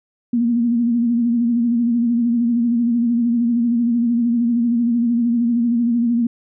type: tone with vibrato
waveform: sine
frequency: 236.2 Hz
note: A#3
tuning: 23 cents sharp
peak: -14 dBFS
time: 0.33-6.27 s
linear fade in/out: 5 ms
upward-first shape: sine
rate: 13 Hz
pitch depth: 52 cents each way
effects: none